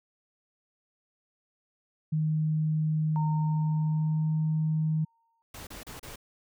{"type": "tone with pitch glide", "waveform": "sine", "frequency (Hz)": [155.56, 156.82], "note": ["D#3", "D#3"], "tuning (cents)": [0, 14], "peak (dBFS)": -24, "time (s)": [2.12, 5.05], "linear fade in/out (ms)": 10, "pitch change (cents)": 14, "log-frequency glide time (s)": [3.88, 4.28]}
{"type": "tone with exponential decay", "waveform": "sine", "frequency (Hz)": 919, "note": "A#5", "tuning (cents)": -25, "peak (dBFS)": -32, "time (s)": [3.16, 5.42], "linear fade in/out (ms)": 0, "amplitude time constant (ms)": 490}
{"type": "noise bursts", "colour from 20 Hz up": "pink", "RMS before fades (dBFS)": -43, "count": 4, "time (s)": [5.54, 6.159], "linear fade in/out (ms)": 5, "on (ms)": 130, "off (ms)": 33}
{"effects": []}